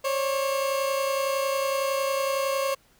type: tone pair together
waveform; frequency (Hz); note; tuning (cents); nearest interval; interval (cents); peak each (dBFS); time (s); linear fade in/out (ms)
30% pulse; 541.1 / 572; C#5 / D5; -42 / -46; minor second; 96; -22 / -29; 0.04-2.75; 10
effects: pink hiss -61 dBFS RMS until 2.99 s